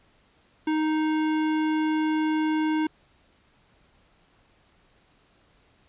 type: tone with hard clipping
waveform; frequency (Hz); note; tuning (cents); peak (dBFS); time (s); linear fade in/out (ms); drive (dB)
sine; 311.1; D#4; 0; -24; 0.67-2.87; 5; 17
effects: pink hiss -62 dBFS RMS until 5.88 s + resampled to 8000 Hz

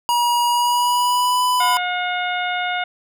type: tone with pitch glide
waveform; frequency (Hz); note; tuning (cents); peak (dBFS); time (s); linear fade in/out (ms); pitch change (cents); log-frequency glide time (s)
square; 958 to 996.4; A#5 to B5; +47 to +15; -16; 0.09-1.77; 0; +68; 0.47-1.43
type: harmonic tone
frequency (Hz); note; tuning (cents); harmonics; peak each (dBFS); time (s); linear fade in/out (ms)
720; F#5; -47; 1 / 2 / 3 / 4 / 5; -23 / -25 / -27 / -31 / -31; 1.6-2.84; 5
effects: none

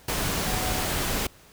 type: tone in noise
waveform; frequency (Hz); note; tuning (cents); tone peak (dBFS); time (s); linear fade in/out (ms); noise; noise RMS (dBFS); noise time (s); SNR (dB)
sine; 740; F#5; 0; -36; 0.46-0.86; 5; pink; -27; 0.08-1.27; -12
effects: pink hiss -53 dBFS RMS until 1.52 s

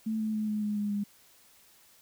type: tone with pitch steps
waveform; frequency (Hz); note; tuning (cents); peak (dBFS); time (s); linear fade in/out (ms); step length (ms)
sine; 220 / 217.2 / 214.5 / 211.8 / 209.1 / 206.5 / 203.8; A3 / A3 / A3 / G#3 / G#3 / G#3 / G#3; 0 / -22 / -44 / +34 / +12 / -10 / -32; -28; 0.06-1.04; 10; 140
effects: white hiss -60 dBFS RMS until 2.01 s

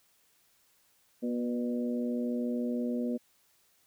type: harmonic tone with a mistuned harmonic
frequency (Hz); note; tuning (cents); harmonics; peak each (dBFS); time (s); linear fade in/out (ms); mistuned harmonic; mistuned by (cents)
120.8; B2; -38; 2 / 3 / 4 / 5; -30 / -40 / -38 / -42; 1.22-3.18; 20; 4; +26
effects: white hiss -68 dBFS RMS until 3.86 s

